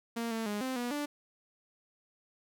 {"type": "tone with pitch steps", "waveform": "sawtooth", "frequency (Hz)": [231.9, 225.1, 207.1, 259.7, 242.5, 292.4], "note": ["A#3", "A3", "G#3", "C4", "B3", "D4"], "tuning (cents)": [-9, 40, -5, -13, -31, -7], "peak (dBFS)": -29, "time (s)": [0.16, 1.06], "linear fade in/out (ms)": 10, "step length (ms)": 150, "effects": []}